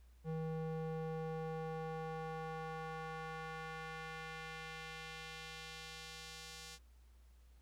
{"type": "tone with band-pass filter sweep", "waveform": "square", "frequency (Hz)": 160, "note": "D#3", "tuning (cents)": 49, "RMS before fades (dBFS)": -45, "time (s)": [0.24, 6.79], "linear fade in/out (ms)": 50, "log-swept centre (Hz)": [330, 5500], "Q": 1, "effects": ["added 60 Hz sine -60 dBFS peak until 7.61 s", "pink hiss -75 dBFS RMS until 7.61 s"]}